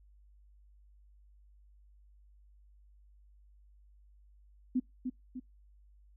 sine tone with echo, 254.1 Hz, B3, 49 cents sharp, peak -26 dBFS, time 4.75-4.8 s, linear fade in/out 10 ms, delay 300 ms, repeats 2, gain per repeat -6 dB, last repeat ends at 5.4 s, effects noise-tail reverb RT60 0.2 s tail -26 dB re dry + added 50 Hz sine -58 dBFS peak until 6.16 s

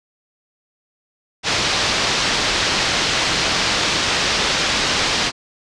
white low-pass noise, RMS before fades -19 dBFS, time 1.43-5.32 s, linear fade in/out 50 ms, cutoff 5300 Hz, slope 24 dB/octave, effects resampled to 22050 Hz

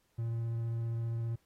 triangle tone with vibrato, 115.4 Hz, A#2, 17 cents flat, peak -30 dBFS, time 0.18-1.36 s, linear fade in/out 10 ms, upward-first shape triangle, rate 15 Hz, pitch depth 10 cents each way, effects pink hiss -74 dBFS RMS until 1.45 s + AAC 48 kbps

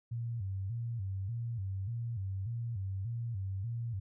sine tone with vibrato, 106.2 Hz, G#2, 39 cents sharp, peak -34 dBFS, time 0.11-4 s, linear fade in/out 10 ms, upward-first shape square, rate 1.7 Hz, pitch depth 170 cents each way, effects none

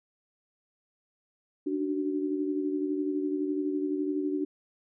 sine tone cluster, 293.2 / 305.1 / 375 Hz, D4 / D#4 / F#4, -3 / -34 / +23 cents, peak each -29 / -38 / -32 dBFS, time 1.66-4.45 s, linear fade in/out 10 ms, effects none

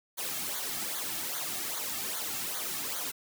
white noise with flanger, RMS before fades -35 dBFS, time 0.17-3.12 s, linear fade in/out 20 ms, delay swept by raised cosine 0.37 to 2.07 ms, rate 2.5 Hz, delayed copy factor -0.75, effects none

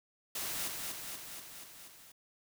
white noise with echo, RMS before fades -38 dBFS, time 0.35-0.68 s, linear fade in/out 5 ms, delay 240 ms, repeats 6, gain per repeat -3 dB, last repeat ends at 2.12 s, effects none

